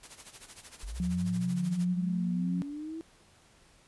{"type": "noise with tremolo", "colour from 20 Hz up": "white", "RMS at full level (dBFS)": -46, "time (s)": [0.03, 1.85], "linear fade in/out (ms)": 2, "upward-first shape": "sine", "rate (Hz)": 13, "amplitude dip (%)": 80}
{"type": "linear sweep", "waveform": "sine", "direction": "up", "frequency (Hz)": [43.38, 329.7], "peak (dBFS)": -36, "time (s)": [0.83, 3.01], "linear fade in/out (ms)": 0}
{"type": "tone with vibrato", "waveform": "sine", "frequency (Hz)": 178.5, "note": "F3", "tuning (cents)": 38, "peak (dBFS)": -28, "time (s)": [1, 2.62], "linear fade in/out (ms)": 0, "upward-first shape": "sine", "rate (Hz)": 17, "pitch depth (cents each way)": 10}
{"effects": ["pink hiss -61 dBFS RMS until 3.87 s", "resampled to 24000 Hz"]}